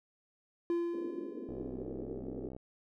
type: tone with exponential decay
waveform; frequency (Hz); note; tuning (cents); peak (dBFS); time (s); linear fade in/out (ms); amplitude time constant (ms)
triangle; 342.7; F4; -33; -26; 0.7-2.18; 1; 320
type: band-pass noise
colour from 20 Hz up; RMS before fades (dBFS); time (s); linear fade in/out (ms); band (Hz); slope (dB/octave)
pink; -43; 0.93-2.49; 5; 240 to 460; 48
type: click train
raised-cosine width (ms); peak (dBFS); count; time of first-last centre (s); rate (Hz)
2; -32; 70; 1.49-2.565; 64.2
effects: none